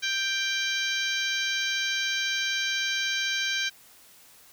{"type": "harmonic tone with a mistuned harmonic", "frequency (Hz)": 786, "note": "G5", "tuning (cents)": 4, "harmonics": [2, 3, 4, 5, 6, 7, 8], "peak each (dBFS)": [-30, -32, -32, -33, -39, -37, -38], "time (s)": [0.02, 3.7], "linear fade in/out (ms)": 20, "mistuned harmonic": 7, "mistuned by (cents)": 19, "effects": ["white hiss -54 dBFS RMS until 4.52 s"]}